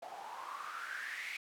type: noise with band-pass filter sweep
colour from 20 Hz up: white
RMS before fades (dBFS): -44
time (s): 0.02-1.37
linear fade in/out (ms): 5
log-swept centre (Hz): 700 to 2300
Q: 7.1
effects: none